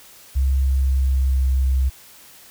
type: tone with pitch glide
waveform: sine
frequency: 66.9 to 65.75 Hz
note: C2 to C2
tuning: +39 to +9 cents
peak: -15 dBFS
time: 0.35-1.9 s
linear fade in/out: 20 ms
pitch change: -30 cents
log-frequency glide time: 0.57-1.54 s
effects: white hiss -46 dBFS RMS until 2.5 s